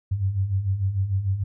sine beating tone pair, 92.3 / 99 Hz, F#2 / G2, -4 / +18 cents, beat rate 6.7 Hz, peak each -28 / -22 dBFS, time 0.11-1.44 s, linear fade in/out 10 ms, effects none

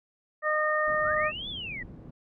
harmonic tone, 612 Hz, D#5, 29 cents flat, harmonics 1 / 2 / 3, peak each -28 / -28 / -28 dBFS, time 0.42-1.32 s, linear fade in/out 50 ms
white low-pass noise, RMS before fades -45 dBFS, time 0.87-2.11 s, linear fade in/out 10 ms, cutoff 220 Hz, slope 12 dB/octave
sine linear two-way sweep, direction up then down, 1244.5 to 3551 to 1868 Hz, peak -34 dBFS, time 1.04-1.83 s, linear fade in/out 5 ms, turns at 1.49 s
effects none

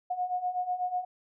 sine beating tone pair, 720 / 728.1 Hz, F#5 / F#5, -47 / -28 cents, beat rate 8.1 Hz, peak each -34 / -30 dBFS, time 0.1-1.05 s, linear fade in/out 10 ms, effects none

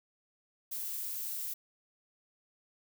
violet noise, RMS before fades -38 dBFS, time 0.71-1.54 s, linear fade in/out 10 ms, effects none

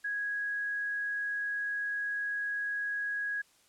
sine tone, 1658 Hz, G#6, 3 cents flat, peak -31 dBFS, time 0.04-3.42 s, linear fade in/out 10 ms, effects white hiss -65 dBFS RMS until 3.68 s + low-pass 10000 Hz 12 dB/octave

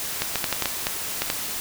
clicks, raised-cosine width 0.2 ms, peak -5 dBFS, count 9, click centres 0.22 / 0.357 / 0.442 / 0.527 / 0.623 / 0.657 / 0.869 / 1.22 / 1.301 s, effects white hiss -30 dBFS RMS until 1.6 s

